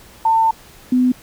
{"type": "tone pair in turn", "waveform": "sine", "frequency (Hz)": [897, 251.7], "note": ["A5", "B3"], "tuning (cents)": [33, 33], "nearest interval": "octave + minor seventh", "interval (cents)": 2200, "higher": "first", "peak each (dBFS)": -11, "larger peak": "neither", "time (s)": [[0.25, 0.51], [0.92, 1.12]], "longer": "first", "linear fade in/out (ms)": 5, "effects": ["pink hiss -44 dBFS RMS until 1.22 s"]}